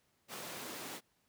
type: high-pass noise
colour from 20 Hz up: pink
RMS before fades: -45 dBFS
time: 0.28-1.01 s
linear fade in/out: 50 ms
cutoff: 220 Hz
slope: 12 dB/octave
effects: pink hiss -75 dBFS RMS until 1.28 s + high-pass 80 Hz 12 dB/octave